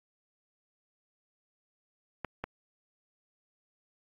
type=clicks; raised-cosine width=0.5 ms; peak=-19 dBFS; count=2; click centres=2.247 / 2.44 s; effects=AAC 32 kbps